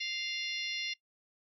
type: harmonic tone with a mistuned harmonic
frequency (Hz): 698.5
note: F5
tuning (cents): 0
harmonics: 3 / 4 / 5 / 6 / 7 / 8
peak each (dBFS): -39 / -39 / -41 / -41 / -47 / -46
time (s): 0-0.94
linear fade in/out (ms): 10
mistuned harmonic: 7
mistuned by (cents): +57
effects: noise-tail reverb RT60 0.1 s tail -20 dB re dry